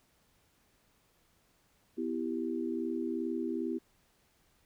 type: chord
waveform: sine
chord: E minor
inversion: second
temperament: equal with one note detuned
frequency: 250.1 / 329.6 / 392 Hz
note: B3 / E4 / G4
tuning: +22 / 0 / 0 cents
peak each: -36 / -35 / -38 dBFS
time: 1.97-3.79 s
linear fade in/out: 20 ms
effects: pink hiss -70 dBFS RMS until 4.65 s